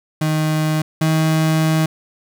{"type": "tone pair in turn", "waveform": "35% pulse", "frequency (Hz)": [155.56, 158.46], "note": ["D#3", "D#3"], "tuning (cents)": [0, 32], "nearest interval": "unison", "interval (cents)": 32, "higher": "second", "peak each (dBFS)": [-14, -12], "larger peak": "second", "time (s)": [[0.21, 0.82], [1.01, 1.86]], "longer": "second", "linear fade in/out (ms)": 5, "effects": []}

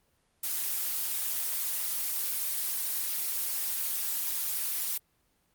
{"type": "noise", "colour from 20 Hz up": "blue", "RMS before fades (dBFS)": -31, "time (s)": [0.43, 4.98], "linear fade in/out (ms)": 10, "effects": ["pink hiss -71 dBFS RMS until 5.54 s", "Opus 24 kbps"]}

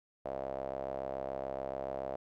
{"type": "tone with band-pass filter", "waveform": "sawtooth", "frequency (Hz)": 67, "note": "C2", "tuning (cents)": 42, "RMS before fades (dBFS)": -39, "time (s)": [0.25, 2.16], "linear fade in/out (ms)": 5, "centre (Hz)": 620, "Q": 5.3, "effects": []}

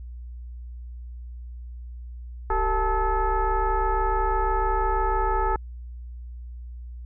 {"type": "tone with frequency modulation", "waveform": "sine", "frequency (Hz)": 454.9, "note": "A#4", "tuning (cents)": -42, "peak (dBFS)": -20, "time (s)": [2.5, 5.56], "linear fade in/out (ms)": 2, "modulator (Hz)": 421, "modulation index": 2, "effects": ["added 60 Hz sine -35 dBFS peak until 7.05 s"]}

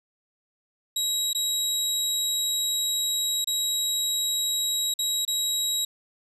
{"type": "tone with dropouts", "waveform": "25% pulse", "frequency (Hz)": 3843, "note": "B7", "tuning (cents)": -48, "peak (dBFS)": -20, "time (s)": [0.96, 5.85], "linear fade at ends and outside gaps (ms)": 5, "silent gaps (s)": [[1.332, 1.348], [3.445, 3.472], [4.94, 4.989], [5.251, 5.277]], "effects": ["resampled to 32000 Hz"]}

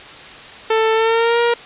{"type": "tone with pitch glide", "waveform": "sawtooth", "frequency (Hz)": [443.5, 472.6], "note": ["A4", "A#4"], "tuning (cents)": [14, 24], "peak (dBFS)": -9, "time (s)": [0.7, 1.54], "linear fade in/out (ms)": 5, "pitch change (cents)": 110, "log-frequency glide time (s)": [0.94, 1.4], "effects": ["white hiss -36 dBFS RMS until 1.65 s", "resampled to 8000 Hz"]}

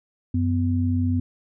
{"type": "tone pair together", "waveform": "sine", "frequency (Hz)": [93.52, 250.4], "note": ["F#2", "B3"], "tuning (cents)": [19, 24], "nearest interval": "octave + perfect fourth", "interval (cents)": 1705, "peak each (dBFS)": [-21, -23], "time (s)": [0.34, 1.2], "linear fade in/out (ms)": 5, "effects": []}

